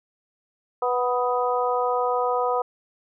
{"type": "harmonic tone with a mistuned harmonic", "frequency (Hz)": 246.9, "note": "B3", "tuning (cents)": 0, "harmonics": [2, 3, 4, 5], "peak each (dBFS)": [-24, -26, -27, -28], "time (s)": [0.82, 2.62], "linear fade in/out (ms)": 5, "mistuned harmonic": 5, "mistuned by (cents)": 21, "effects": []}